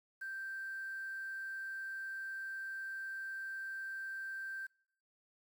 sine tone with quantisation, 1568 Hz, G6, in tune, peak -40 dBFS, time 0.21-4.67 s, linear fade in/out 10 ms, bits 10, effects noise-tail reverb RT60 0.6 s tail -25 dB re dry

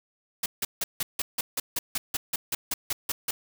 white noise bursts, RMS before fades -28 dBFS, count 16, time 0.43-3.31 s, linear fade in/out 5 ms, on 30 ms, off 160 ms, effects none

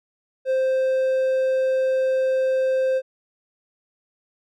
triangle tone, 523.3 Hz, C5, in tune, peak -16 dBFS, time 0.45-3.02 s, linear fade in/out 50 ms, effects none

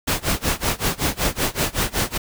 pink noise with tremolo, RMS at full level -19 dBFS, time 0.07-2.18 s, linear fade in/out 10 ms, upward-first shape sine, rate 5.3 Hz, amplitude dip 95%, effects none

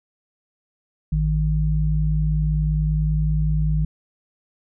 sine tone pair together, 54.8 / 154.2 Hz, A1 / D#3, -6 / -15 cents, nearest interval octave + tritone, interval 1791 cents, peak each -20 dBFS, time 1.12-3.85 s, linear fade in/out 5 ms, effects none

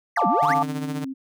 triangle exponential two-way sweep, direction down then up, 2217 to 174.4 to 2217 Hz, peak -21 dBFS, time 0.16-0.54 s, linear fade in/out 5 ms, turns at 0.27 s
sine chord, D minor, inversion first, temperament just, 704.8 / 881 / 1174.7 Hz, F5 / A5 / D6, +16 / +2 / 0 cents, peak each -22 / -22 / -23 dBFS, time 0.17-0.63 s, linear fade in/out 5 ms
sawtooth tone with tremolo, 150 Hz, D3, 37 cents sharp, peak -23 dBFS, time 0.42-1.05 s, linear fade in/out 10 ms, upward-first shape sine, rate 15 Hz, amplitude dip 60%
sine tone with vibrato, 268.1 Hz, C4, 42 cents sharp, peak -28 dBFS, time 0.49-1.14 s, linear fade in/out 20 ms, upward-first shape square, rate 2.7 Hz, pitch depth 11 cents each way
effects none

